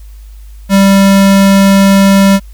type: tone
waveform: square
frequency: 196 Hz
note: G3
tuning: in tune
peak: -4 dBFS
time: 0.69-2.4 s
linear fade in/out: 50 ms
effects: added 51 Hz sine -28 dBFS peak until 2.53 s + white hiss -48 dBFS RMS until 2.53 s